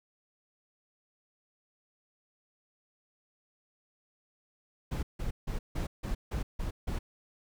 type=noise bursts; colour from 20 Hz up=brown; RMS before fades=-33 dBFS; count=8; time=4.91-6.99 s; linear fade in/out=10 ms; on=120 ms; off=160 ms; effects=none